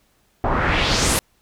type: noise with low-pass filter sweep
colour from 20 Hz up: pink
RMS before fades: -19 dBFS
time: 0.44-1.19 s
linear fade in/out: 0 ms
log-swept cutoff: 830 to 12000 Hz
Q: 2.2
effects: pink hiss -62 dBFS RMS until 1.41 s